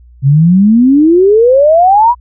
sine exponential sweep, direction up, 130.81 to 1000 Hz, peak -3 dBFS, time 0.22-2.15 s, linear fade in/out 50 ms, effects added 60 Hz sine -36 dBFS peak until 2.2 s

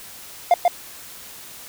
triangle tone with echo, 703 Hz, F5, 11 cents sharp, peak -8 dBFS, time 0.51-0.54 s, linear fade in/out 2 ms, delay 140 ms, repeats 1, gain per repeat -2 dB, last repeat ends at 0.68 s, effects white hiss -40 dBFS RMS until 1.68 s

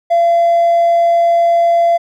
triangle tone, 682 Hz, F5, 41 cents flat, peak -5 dBFS, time 0.1-1.98 s, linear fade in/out 20 ms, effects tanh soft clip ceiling -4 dBFS

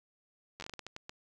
slowing click train, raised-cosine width 0.2 ms, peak -25 dBFS, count 11, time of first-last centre 0.6-1.095 s, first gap 10 ms, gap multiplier 1.33, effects none

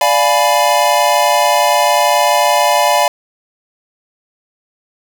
square chord, D diminished seventh, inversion none, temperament equal with one note detuned, 587.3 / 698.5 / 839.3 / 987.8 Hz, D5 / F5 / Ab5 / Cb6, 0 / 0 / +18 / 0 cents, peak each -16 dBFS, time 0.01-3.08 s, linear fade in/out 2 ms, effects none

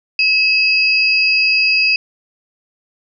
sine tone pair together, 2578 / 4859 Hz, E7 / D#8, -39 / -42 cents, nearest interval major seventh, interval 1097 cents, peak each -12 / -16 dBFS, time 0.19-1.96 s, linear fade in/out 2 ms, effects none

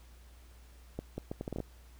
accelerating click train, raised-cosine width 2 ms, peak -23 dBFS, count 9, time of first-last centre 0.99-1.603 s, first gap 190 ms, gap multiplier 0.71, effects added 60 Hz sine -53 dBFS peak until 1.99 s + pink hiss -63 dBFS RMS until 1.99 s

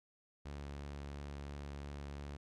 sawtooth tone with vibrato, 71.3 Hz, C#2, 49 cents sharp, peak -40 dBFS, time 0.45-2.37 s, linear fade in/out 10 ms, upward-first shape triangle, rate 2.9 Hz, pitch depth 12 cents each way, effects low-pass 7000 Hz 12 dB/octave

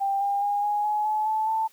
sine tone with pitch steps, 790 / 802.9 / 816 / 829.3 / 842.8 / 856.5 / 870.5 / 884.7 Hz, G5 / G5 / G#5 / G#5 / G#5 / A5 / A5 / A5, +13 / +41 / -31 / -3 / +25 / -47 / -19 / +9 cents, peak -22 dBFS, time 0-1.68 s, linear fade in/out 20 ms, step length 210 ms, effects white hiss -58 dBFS RMS until 1.72 s + high-pass 60 Hz 12 dB/octave

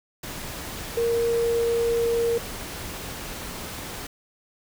sine tone in noise, 466.2 Hz, A#4, in tune, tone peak -20 dBFS, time 0.97-2.38 s, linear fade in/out 5 ms, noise pink, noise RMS -35 dBFS, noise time 0.23-4.07 s, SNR +12 dB, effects none

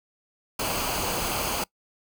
pink noise with comb filter, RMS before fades -28 dBFS, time 0.59-1.64 s, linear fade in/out 5 ms, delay 0.54 ms, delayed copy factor -0.55, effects noise-tail reverb RT60 0.1 s tail -23 dB re dry

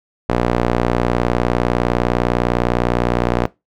sawtooth tone with band-pass filter, 59.9 Hz, A#1, 48 cents sharp, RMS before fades -17 dBFS, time 0.29-3.46 s, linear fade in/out 0 ms, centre 610 Hz, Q 0.64, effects noise-tail reverb RT60 0.2 s tail -20 dB re dry

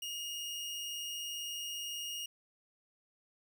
sawtooth tone with amplitude modulation, 2857 Hz, F7, 39 cents sharp, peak -34 dBFS, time 0.02-2.26 s, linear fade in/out 5 ms, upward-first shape sine, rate 162 Hz, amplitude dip 25%, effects none

